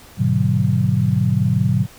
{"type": "chord", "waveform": "sine", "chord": "G# half-diminished seventh", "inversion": "none", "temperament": "just", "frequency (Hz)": [103.83, 124.59, 149.51, 186.89], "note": ["G#2", "B2", "D3", "F#3"], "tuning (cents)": [0, 16, 31, 18], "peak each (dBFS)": [-20, -18, -21, -20], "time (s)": [0.17, 1.87], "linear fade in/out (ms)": 50, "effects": ["pink hiss -44 dBFS RMS until 1.98 s"]}